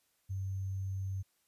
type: tone with sample-and-hold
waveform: sine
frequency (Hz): 96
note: G2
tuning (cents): -36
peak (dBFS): -34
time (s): 0.29-1.23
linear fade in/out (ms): 20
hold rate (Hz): 6300
effects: white hiss -75 dBFS RMS until 1.47 s + resampled to 32000 Hz